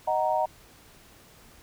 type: chord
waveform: sine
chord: D# minor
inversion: none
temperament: just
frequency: 622.3 / 746.7 / 933.4 Hz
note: D#5 / F#5 / A#5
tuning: 0 / +16 / +2 cents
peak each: -27 dBFS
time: 0.07-0.46 s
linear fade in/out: 10 ms
effects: pink hiss -54 dBFS RMS until 1.62 s